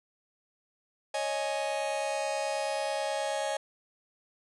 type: chord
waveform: 45% pulse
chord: C# suspended second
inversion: none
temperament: just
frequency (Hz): 554.4 / 623.7 / 831.5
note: C#5 / D#5 / G#5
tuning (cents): 0 / +4 / +2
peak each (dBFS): -34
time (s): 1.14-3.57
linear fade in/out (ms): 5
effects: resampled to 24000 Hz + 11-bit